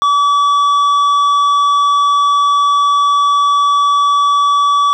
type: tone with tanh clipping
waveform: sine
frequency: 1146 Hz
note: D6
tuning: 43 cents flat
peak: -10 dBFS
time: 0.02-4.93 s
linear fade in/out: 0 ms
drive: 8 dB
effects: none